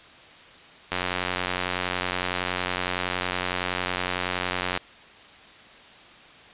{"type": "click train", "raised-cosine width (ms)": 0.3, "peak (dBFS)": -9, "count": 351, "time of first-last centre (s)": [0.92, 4.775], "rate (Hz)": 90.8, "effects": ["white hiss -48 dBFS RMS until 6.53 s", "resampled to 8000 Hz"]}